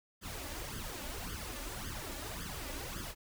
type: noise with flanger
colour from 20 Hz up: pink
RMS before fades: -42 dBFS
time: 0.21-3.15 s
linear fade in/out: 50 ms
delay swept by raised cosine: 0.61 to 3.51 ms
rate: 1.8 Hz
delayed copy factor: +0.75
effects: none